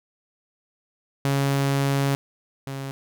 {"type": "tone pair in turn", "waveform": "sawtooth", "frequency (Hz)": [138.59, 136.37], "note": ["C#3", "C#3"], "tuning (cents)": [0, -28], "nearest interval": "unison", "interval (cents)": 28, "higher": "first", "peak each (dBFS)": [-16, -26], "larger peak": "first", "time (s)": [[1.25, 2.15], [2.67, 2.91]], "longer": "first", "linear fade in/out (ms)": 0, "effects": []}